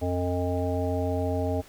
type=harmonic tone; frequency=89.3 Hz; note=F2; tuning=39 cents sharp; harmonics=1 / 3 / 5 / 7 / 9; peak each=-28 / -31 / -32 / -31 / -36 dBFS; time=0.01-1.62 s; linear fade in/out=20 ms; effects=pink hiss -52 dBFS RMS until 1.68 s